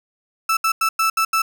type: tone bursts at uneven times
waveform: 35% pulse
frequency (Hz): 1318.5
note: E6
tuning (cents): 0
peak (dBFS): -14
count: 6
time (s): 0.49-0.57 / 0.64-0.72 / 0.81-0.89 / 0.99-1.1 / 1.17-1.25 / 1.33-1.42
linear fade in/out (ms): 5
effects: none